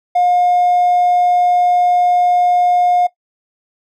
triangle tone, 714 Hz, F5, 38 cents sharp, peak -7 dBFS, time 0.15-3.07 s, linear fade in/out 10 ms, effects noise-tail reverb RT60 0.1 s tail -19 dB re dry + tanh soft clip ceiling -5 dBFS

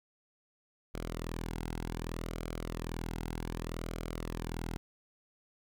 sawtooth tone with flanger, 41.22 Hz, E1, 1 cent sharp, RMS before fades -39 dBFS, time 0.94-4.77 s, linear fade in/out 0 ms, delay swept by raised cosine 1.1 to 1.71 ms, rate 0.66 Hz, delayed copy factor -0.5, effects none

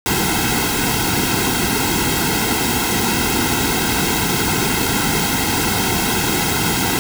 pink noise with comb filter, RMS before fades -18 dBFS, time 0.06-6.99 s, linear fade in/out 0 ms, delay 1.7 ms, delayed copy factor -0.95, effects none

